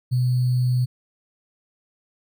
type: tone with sample-and-hold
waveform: sine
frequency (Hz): 125.3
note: B2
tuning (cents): +25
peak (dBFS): -17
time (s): 0.11-0.86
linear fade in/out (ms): 20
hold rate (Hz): 4410
effects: none